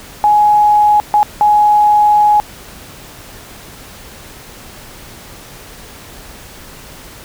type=tone bursts at uneven times; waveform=sine; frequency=837 Hz; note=G#5; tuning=13 cents sharp; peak=-6 dBFS; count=3; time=0.24-1 / 1.14-1.23 / 1.41-2.4 s; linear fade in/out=0 ms; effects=pink hiss -35 dBFS RMS until 7.24 s